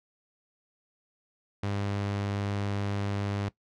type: tone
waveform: sawtooth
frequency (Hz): 100.8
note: G2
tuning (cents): +49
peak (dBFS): -25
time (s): 1.63-3.49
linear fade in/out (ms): 5
effects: noise-tail reverb RT60 0.1 s tail -18 dB re dry + low-pass 5000 Hz 12 dB/octave